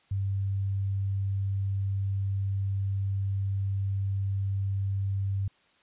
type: tone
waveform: sine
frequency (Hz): 98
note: G2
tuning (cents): 0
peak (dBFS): -26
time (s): 0.11-5.48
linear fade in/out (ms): 5
effects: white hiss -64 dBFS RMS until 5.82 s + resampled to 8000 Hz